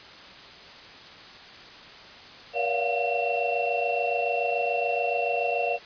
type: tone cluster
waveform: sine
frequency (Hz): 475.3 / 568 / 692 / 719 / 2715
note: A#4 / C#5 / F5 / F#5 / F7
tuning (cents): +34 / +42 / -16 / -50 / -50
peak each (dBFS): -30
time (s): 2.53-5.79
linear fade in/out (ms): 50
effects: white hiss -45 dBFS RMS until 5.85 s + resampled to 11025 Hz